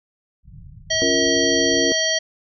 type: low-pass noise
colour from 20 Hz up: white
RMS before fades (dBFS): -41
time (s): 0.43-1.92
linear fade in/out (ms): 50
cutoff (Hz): 160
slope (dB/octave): 48
type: harmonic tone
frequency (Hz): 640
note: D#5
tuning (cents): +49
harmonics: 1 / 3 / 5 / 7 / 9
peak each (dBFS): -24 / -24 / -24 / -24 / -24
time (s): 0.9-2.19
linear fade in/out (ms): 10
type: chord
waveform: sine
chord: Bb minor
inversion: first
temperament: equal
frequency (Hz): 277.2 / 349.2 / 466.2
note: Db4 / F4 / Bb4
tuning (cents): 0 / 0 / 0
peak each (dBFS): -23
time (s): 1.02-1.92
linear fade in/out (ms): 0
effects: none